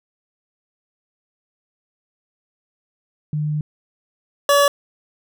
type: tone pair in turn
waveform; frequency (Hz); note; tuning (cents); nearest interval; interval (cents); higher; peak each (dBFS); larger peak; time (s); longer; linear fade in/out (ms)
sine / 25% pulse; 150.8 / 569.3; D3 / C#5; +46 / +46; octave + major seventh; 2300; second; -19 / -8; second; 3.33-3.61 / 4.49-4.68; first; 2
effects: none